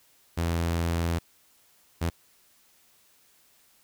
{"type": "tone bursts at uneven times", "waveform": "sawtooth", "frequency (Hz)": 84.2, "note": "E2", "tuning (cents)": 37, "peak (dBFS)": -21, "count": 2, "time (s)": [[0.37, 1.19], [2.01, 2.1]], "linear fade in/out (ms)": 10, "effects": ["white hiss -62 dBFS RMS until 3.83 s"]}